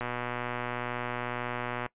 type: click train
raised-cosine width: 0.5 ms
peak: -18 dBFS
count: 227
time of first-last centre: 0.01-1.862 s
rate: 122 Hz
effects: noise-tail reverb RT60 0.1 s tail -20 dB re dry + resampled to 8000 Hz